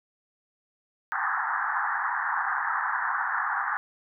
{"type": "band-pass noise", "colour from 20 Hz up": "white", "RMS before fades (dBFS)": -28, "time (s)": [1.12, 3.77], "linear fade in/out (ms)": 0, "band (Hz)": [780, 1800], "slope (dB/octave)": 96, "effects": []}